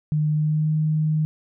sine tone with pitch glide, 152.1 to 154.94 Hz, D#3 to D#3, -39 to -7 cents, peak -18 dBFS, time 0.12-1.25 s, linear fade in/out 0 ms, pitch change +32 cents, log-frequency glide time 0.34-0.71 s, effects none

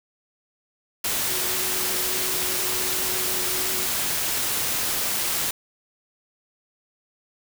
sine tone in noise, 370 Hz, F#4, in tune, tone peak -36 dBFS, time 1.29-3.86 s, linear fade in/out 5 ms, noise white, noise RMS -25 dBFS, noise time 1.04-5.51 s, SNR -14 dB, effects none

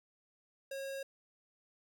square tone, 544 Hz, C#5, 33 cents flat, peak -40 dBFS, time 0.71-1.03 s, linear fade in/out 5 ms, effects none

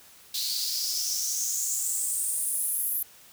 white noise with high-pass filter sweep, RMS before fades -29 dBFS, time 0.34-3.03 s, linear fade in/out 5 ms, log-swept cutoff 4100 to 12000 Hz, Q 5.7, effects white hiss -53 dBFS RMS until 3.32 s

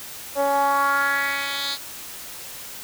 10% pulse tone with band-pass filter sweep, 279.6 Hz, C#4, 15 cents sharp, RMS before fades -22 dBFS, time 0.35-1.78 s, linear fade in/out 50 ms, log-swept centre 580 to 4300 Hz, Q 3, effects white hiss -37 dBFS RMS until 2.83 s

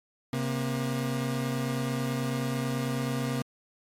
30% pulse tone pair together, 133.6 / 238 Hz, C3 / A#3, +36 / +36 cents, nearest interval minor seventh, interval 1000 cents, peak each -27 / -29 dBFS, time 0.33-3.42 s, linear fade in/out 2 ms, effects MP3 64 kbps

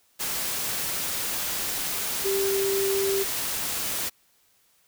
sine tone in noise, 392 Hz, G4, in tune, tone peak -23 dBFS, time 2.24-3.24 s, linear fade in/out 20 ms, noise white, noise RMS -29 dBFS, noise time 0.19-4.1 s, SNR +3 dB, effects white hiss -64 dBFS RMS until 4.87 s

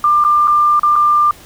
sine tone with dropouts, 1193 Hz, D6, 27 cents sharp, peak -8 dBFS, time 0.04-1.31 s, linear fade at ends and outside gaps 2 ms, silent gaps 0.24-0.248 / 0.474-0.479 / 0.795-0.832 / 0.957-0.961 s, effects pink hiss -40 dBFS RMS until 1.45 s

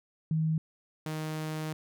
sine / sawtooth tone pair in turn, 158.6 / 155.97 Hz, D#3 / D#3, +33 / +5 cents, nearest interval unison, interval 28 cents, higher first, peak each -25 / -29 dBFS, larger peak first, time 0.31-0.58 / 1.06-1.73 s, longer second, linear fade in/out 2 ms, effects none

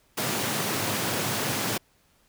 pink high-pass noise, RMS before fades -28 dBFS, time 0.17-1.78 s, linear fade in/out 10 ms, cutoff 100 Hz, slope 96 dB/octave, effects pink hiss -64 dBFS RMS until 2.28 s

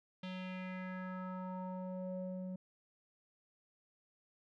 square tone with low-pass filter sweep, 185 Hz, F#3, in tune, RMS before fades -43 dBFS, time 0.23-2.56 s, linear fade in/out 5 ms, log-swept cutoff 3400 to 390 Hz, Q 3.1, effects none

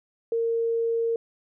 sine tone, 460 Hz, A#4, 23 cents flat, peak -22 dBFS, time 0.32-1.16 s, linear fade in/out 2 ms, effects none

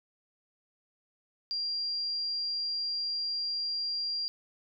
sine tone, 4766 Hz, D8, 25 cents sharp, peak -30 dBFS, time 1.51-4.28 s, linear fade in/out 0 ms, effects none

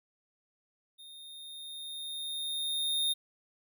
square tone with level ramp, 3675 Hz, A#7, 25 cents flat, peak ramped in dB -49 to -27 dBFS, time 0.98-3.14 s, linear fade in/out 20 ms, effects none

